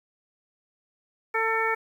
harmonic tone, 447.5 Hz, A4, 29 cents sharp, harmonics 1 / 2 / 3 / 4 / 5, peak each -29 / -29 / -29 / -29 / -29 dBFS, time 1.34-1.75 s, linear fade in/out 10 ms, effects 9-bit

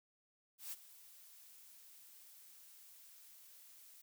blue noise with ADSR envelope, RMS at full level -44 dBFS, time 0.58-4.02 s, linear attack 140 ms, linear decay 32 ms, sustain -16 dB, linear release 12 ms, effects none

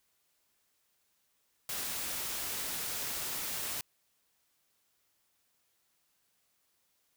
white noise, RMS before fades -37 dBFS, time 1.69-3.81 s, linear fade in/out 2 ms, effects white hiss -75 dBFS RMS until 7.16 s

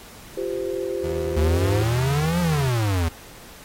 sine chord, F suspended second, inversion none, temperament equal with one note detuned, 349.2 / 392 / 516 Hz, F4 / G4 / C5, 0 / 0 / -24 cents, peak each -29 / -27 / -29 dBFS, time 0.37-1.83 s, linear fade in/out 5 ms
30% pulse tone, 80.6 Hz, E2, 38 cents flat, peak -26 dBFS, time 1.03-2.69 s, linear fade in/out 10 ms
square exponential two-way sweep, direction up then down, 73.42 to 178.9 to 79.5 Hz, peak -20 dBFS, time 1.36-3.09 s, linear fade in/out 10 ms, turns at 2.4 s
effects pink hiss -44 dBFS RMS until 3.64 s + AAC 48 kbps

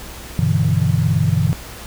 sine chord, E minor seventh, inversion first, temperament equal, 98 / 123.47 / 146.83 / 164.81 Hz, G2 / B2 / D3 / E3, 0 / 0 / 0 / 0 cents, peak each -19 dBFS, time 0.39-1.53 s, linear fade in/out 0 ms, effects added 60 Hz sine -38 dBFS peak until 1.86 s + pink hiss -35 dBFS RMS until 1.86 s

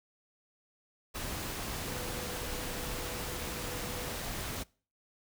sine tone in noise, 493.9 Hz, B4, in tune, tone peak -46 dBFS, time 1.87-4.17 s, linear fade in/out 20 ms, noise pink, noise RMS -38 dBFS, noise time 1.14-4.64 s, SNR -11 dB, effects noise-tail reverb RT60 0.4 s tail -24 dB re dry

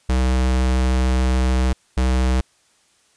square tone pair in turn, 63.8 / 63.8 Hz, C2 / C2, -43 / -43 cents, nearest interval unison, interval 0 cents, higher neither, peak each -16 dBFS, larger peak neither, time 0.09-1.73 / 1.97-2.41 s, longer first, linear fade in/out 5 ms, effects white hiss -59 dBFS RMS until 3.16 s + resampled to 22050 Hz

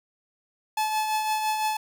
45% pulse tone with tremolo, 863 Hz, A5, 34 cents flat, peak -22 dBFS, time 0.77-1.77 s, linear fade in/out 5 ms, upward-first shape triangle, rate 5.9 Hz, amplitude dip 45%, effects none

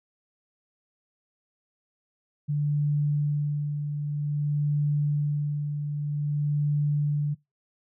sine tone with tremolo, 146.83 Hz, D3, in tune, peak -21 dBFS, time 2.48-7.35 s, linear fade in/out 20 ms, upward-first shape sine, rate 0.52 Hz, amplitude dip 50%, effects noise-tail reverb RT60 0.2 s tail -22 dB re dry

